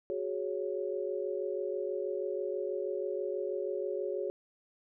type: chord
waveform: sine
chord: F# suspended second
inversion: none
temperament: just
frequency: 370 / 416.2 / 555 Hz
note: F#4 / G#4 / C#5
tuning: 0 / +4 / +2 cents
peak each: -36 / -36 / -37 dBFS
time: 0.1-4.3 s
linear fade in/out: 0 ms
effects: none